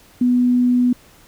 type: tone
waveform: sine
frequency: 246.9 Hz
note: B3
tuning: in tune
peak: -12 dBFS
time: 0.21-0.93 s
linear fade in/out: 5 ms
effects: pink hiss -49 dBFS RMS until 1.27 s